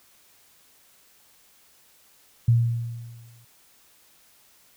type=tone with exponential decay; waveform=sine; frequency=117.2 Hz; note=A#2; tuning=10 cents sharp; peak=-13 dBFS; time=2.48-3.45 s; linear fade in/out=5 ms; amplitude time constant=210 ms; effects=white hiss -58 dBFS RMS until 4.76 s